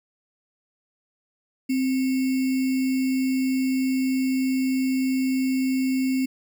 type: tone with sample-and-hold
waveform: sine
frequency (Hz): 261.6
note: C4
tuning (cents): 0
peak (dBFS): -20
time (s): 1.69-6.26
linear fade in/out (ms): 10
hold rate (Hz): 2450
effects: none